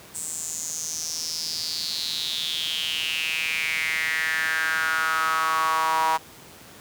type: tone with high-pass filter sweep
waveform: sawtooth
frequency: 160 Hz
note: D#3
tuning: 49 cents sharp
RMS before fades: -26 dBFS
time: 0.14-6.18 s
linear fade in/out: 20 ms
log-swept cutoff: 8100 to 920 Hz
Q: 6.4
effects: pink hiss -46 dBFS RMS until 6.8 s + high-pass 100 Hz 12 dB/octave